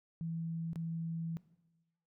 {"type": "tone with dropouts", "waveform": "sine", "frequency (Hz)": 164.81, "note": "E3", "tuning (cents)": 0, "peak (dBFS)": -36, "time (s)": [0.21, 1.37], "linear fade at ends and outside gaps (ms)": 0, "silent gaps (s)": [0.732, 0.758], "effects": ["noise-tail reverb RT60 1.0 s tail -17 dB re dry"]}